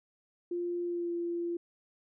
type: tone with pitch glide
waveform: sine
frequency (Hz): 349.2 to 343.4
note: F4 to F4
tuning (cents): 0 to -29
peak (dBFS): -31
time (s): 0.51-1.57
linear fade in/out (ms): 5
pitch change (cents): -29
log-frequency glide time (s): 0.84-1.12
effects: none